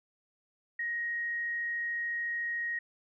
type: tone with frequency modulation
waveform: sine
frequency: 1880 Hz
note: A#6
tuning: 14 cents sharp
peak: -31 dBFS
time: 0.79-2.79 s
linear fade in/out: 5 ms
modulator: 33.8 Hz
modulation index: 0.22
effects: none